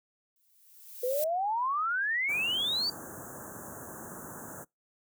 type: noise with exponential growth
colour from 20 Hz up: violet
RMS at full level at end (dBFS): -33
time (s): 0.36-1.24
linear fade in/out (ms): 1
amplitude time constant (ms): 190
type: exponential sweep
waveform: sine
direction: up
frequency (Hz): 483.3 to 4699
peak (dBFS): -27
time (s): 1.03-2.9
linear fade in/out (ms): 5
type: band-stop noise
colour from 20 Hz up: pink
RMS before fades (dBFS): -42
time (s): 2.28-4.65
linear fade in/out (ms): 20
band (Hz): 1700 to 6300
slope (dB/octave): 96
effects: noise-tail reverb RT60 0.2 s tail -26 dB re dry + high-pass 150 Hz 12 dB/octave